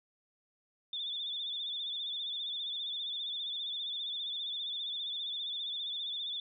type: tone with vibrato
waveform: sine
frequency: 3520 Hz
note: A7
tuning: in tune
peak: -35 dBFS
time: 0.93-6.4 s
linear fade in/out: 2 ms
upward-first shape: sine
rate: 15 Hz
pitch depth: 66 cents each way
effects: none